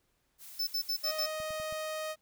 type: noise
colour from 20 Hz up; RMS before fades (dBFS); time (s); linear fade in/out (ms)
blue; -49; 0.38-1.29; 50
type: tone bursts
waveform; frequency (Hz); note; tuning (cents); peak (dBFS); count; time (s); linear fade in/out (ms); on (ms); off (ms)
square; 5274; E8; 0; -30; 5; 0.59-1.264; 10; 82; 66
type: tone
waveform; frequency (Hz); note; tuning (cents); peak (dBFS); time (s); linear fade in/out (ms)
sawtooth; 624; D#5; +5; -31; 1.03-2.16; 50
type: clicks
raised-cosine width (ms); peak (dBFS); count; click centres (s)
5; -38; 4; 1.402 / 1.506 / 1.6 / 1.725
effects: pink hiss -75 dBFS RMS until 2.21 s